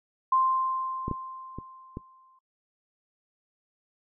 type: tone with exponential decay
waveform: sine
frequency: 1046.5 Hz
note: C6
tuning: in tune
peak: -19 dBFS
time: 0.32-2.39 s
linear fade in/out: 5 ms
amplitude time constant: 450 ms
type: clicks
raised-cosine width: 3 ms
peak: -18 / -17 / -23 / -21 dBFS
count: 4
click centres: 1.081 / 1.113 / 1.586 / 1.971 s
effects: noise-tail reverb RT60 0.1 s tail -22 dB re dry